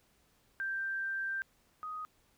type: tone pair in turn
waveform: sine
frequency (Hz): 1574 / 1249.3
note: G6 / D#6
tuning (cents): +7 / +7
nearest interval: major third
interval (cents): 400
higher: first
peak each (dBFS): -33 / -38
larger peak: first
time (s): 0.6-1.42 / 1.83-2.05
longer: first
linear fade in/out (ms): 0
effects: pink hiss -70 dBFS RMS until 2.37 s

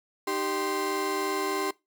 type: tone cluster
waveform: 35% pulse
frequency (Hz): 306.7 / 389.9 / 1045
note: D#4 / G4 / C6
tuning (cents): -25 / -9 / -2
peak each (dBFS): -33 / -28 / -30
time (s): 0.27-1.71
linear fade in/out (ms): 5
effects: noise-tail reverb RT60 0.2 s tail -21 dB re dry

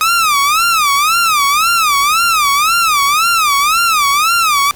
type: tone with vibrato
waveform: sawtooth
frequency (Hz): 1244.5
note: D#6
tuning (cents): 0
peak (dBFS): -6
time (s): 0.01-4.71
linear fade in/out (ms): 0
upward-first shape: sine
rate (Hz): 1.9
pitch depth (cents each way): 190
effects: pink hiss -38 dBFS RMS until 4.75 s

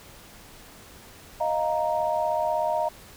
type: chord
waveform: sine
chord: Eb suspended second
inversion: none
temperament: equal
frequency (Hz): 622.3 / 698.5 / 932.3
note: Eb5 / F5 / Bb5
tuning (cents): 0 / 0 / 0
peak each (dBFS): -26 / -28 / -27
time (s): 1.4-2.89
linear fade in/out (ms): 10
effects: pink hiss -48 dBFS RMS until 3.16 s

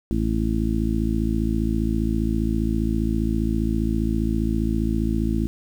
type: harmonic tone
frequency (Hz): 55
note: A1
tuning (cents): 0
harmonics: 1 / 2 / 3 / 4 / 5 / 6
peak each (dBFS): -24 / -28 / -30 / -25 / -29 / -28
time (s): 0.11-5.47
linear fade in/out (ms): 0
effects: 8-bit

